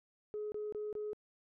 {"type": "tone bursts", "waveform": "sine", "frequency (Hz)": 422.1, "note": "G#4", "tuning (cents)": 28, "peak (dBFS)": -36, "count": 4, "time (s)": [0.34, 1.132], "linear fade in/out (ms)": 0, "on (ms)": 180, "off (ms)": 24, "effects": ["tanh soft clip ceiling -33 dBFS"]}